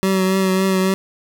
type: tone with vibrato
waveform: 25% pulse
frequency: 189.6 Hz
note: F#3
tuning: 43 cents sharp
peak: -11 dBFS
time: 0.03-0.94 s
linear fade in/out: 0 ms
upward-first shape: triangle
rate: 3.6 Hz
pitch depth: 28 cents each way
effects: none